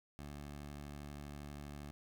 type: tone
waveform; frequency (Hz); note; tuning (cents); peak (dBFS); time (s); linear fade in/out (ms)
15% pulse; 72.5; D2; -22; -40; 0.19-1.91; 0
effects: none